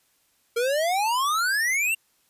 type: exponential sweep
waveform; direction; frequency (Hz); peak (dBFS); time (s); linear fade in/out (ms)
square; up; 456 to 2794; -22; 0.56-1.95; 10
effects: white hiss -66 dBFS RMS until 2.29 s + resampled to 32000 Hz